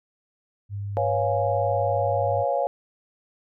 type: tone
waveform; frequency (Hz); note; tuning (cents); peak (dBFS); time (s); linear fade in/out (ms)
sine; 100.8; G2; +49; -28; 0.69-2.45; 50
type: chord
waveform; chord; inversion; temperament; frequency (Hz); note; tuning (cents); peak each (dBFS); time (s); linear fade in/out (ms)
sine; C# dominant seventh; third; equal; 493.9 / 554.4 / 698.5 / 830.6; B4 / C#5 / E#5 / G#5; 0 / 0 / 0 / 0; -30 / -24 / -26 / -29; 0.97-2.67; 0
effects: none